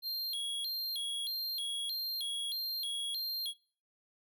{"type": "tone with vibrato", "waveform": "square", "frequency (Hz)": 3729, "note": "A#7", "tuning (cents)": 0, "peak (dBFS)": -35, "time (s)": [0.02, 3.54], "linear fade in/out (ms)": 50, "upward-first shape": "square", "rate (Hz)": 1.6, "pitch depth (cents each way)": 200, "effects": ["noise-tail reverb RT60 0.5 s tail -25 dB re dry"]}